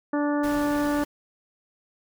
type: harmonic tone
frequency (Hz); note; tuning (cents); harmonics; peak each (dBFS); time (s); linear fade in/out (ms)
292.1; D4; -9; 1 / 2 / 3 / 4 / 5 / 6; -23 / -29 / -33 / -35 / -37 / -39; 0.13-1.04; 5
type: noise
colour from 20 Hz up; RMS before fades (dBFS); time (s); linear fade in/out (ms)
pink; -38; 0.43-1.05; 10
effects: none